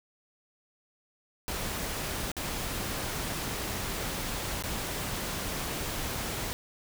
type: noise with dropouts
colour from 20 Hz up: pink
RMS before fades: -34 dBFS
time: 1.48-6.53 s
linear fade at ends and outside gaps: 0 ms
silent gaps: 2.317-2.367 / 4.624-4.637 s
effects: none